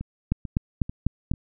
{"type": "two click trains", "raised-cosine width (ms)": 5, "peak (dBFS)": [-9, -20], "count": [5, 4], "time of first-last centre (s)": [[0.32, 1.315], [0.01, 1.337]], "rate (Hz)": [4.02, 2.26], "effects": []}